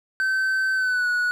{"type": "tone with pitch glide", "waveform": "triangle", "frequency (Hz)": [1540, 1465.4], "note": ["G6", "F#6"], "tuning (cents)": [-31, -17], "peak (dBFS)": -18, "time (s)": [0.2, 1.31], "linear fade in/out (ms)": 0, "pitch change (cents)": -86, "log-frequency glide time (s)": [0.74, 1.08], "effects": []}